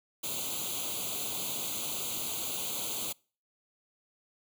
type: noise with comb filter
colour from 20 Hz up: white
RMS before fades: -35 dBFS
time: 0.23-3.13 s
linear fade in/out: 10 ms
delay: 0.28 ms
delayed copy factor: +1
effects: noise-tail reverb RT60 0.4 s tail -26 dB re dry + high-pass 100 Hz 12 dB/octave